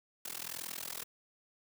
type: noise with amplitude modulation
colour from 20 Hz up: white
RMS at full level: -38 dBFS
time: 0.25-1.04 s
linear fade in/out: 5 ms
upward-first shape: sine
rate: 41.6 Hz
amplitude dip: 100%
effects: high-pass 100 Hz 12 dB/octave